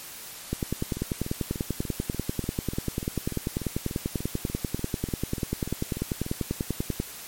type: two click trains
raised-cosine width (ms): 3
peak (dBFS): -20 / -13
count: 19 / 67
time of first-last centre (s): 0.97-6.264 / 0.53-7.001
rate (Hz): 3.4 / 10.2
effects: white hiss -41 dBFS RMS until 7.27 s + MP3 64 kbps